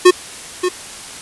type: tone with echo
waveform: square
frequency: 362.5 Hz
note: F#4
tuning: 35 cents flat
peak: -4 dBFS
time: 0.05-0.11 s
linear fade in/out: 10 ms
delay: 580 ms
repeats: 1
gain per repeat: -10 dB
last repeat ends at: 0.69 s
effects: white hiss -32 dBFS RMS until 1.21 s + resampled to 24000 Hz